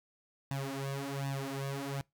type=tone with flanger; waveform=sawtooth; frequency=137.7 Hz; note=C#3; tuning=11 cents flat; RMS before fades=-37 dBFS; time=0.51-2.01 s; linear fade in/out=0 ms; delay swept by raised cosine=1.1 to 5.5 ms; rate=1.3 Hz; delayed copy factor=+0.95; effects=noise-tail reverb RT60 0.2 s tail -24 dB re dry